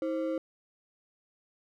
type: ring-modulated tone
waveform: triangle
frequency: 424.3 Hz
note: G#4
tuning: 37 cents sharp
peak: -24 dBFS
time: 0.02-0.38 s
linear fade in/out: 2 ms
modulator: 103 Hz
effects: none